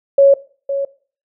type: tone with echo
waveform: sine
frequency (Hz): 554.4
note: C#5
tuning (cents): 0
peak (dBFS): -5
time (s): 0.18-0.34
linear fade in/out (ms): 5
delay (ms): 510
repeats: 1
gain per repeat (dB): -11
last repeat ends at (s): 0.85
effects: noise-tail reverb RT60 0.4 s tail -18 dB re dry